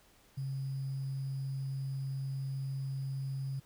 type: tone with sample-and-hold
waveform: sine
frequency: 135.2 Hz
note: C#3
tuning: 43 cents flat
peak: -34 dBFS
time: 0.37-3.6 s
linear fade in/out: 10 ms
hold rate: 4900 Hz
effects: pink hiss -64 dBFS RMS until 3.65 s